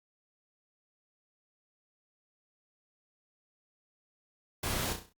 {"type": "noise with echo", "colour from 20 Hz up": "pink", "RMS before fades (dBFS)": -34, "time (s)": [4.63, 4.93], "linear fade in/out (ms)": 5, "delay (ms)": 33, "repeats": 6, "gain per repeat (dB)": -6, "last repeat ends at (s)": 5.128, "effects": ["Opus 48 kbps"]}